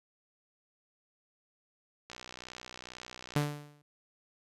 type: click train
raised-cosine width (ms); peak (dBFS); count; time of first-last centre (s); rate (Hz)
0.2; -27; 84; 2.1-3.434; 62.2
type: tone with exponential decay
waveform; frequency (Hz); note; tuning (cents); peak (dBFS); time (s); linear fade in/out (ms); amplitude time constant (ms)
sawtooth; 146.83; D3; 0; -20; 3.36-3.82; 2; 98
effects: resampled to 32000 Hz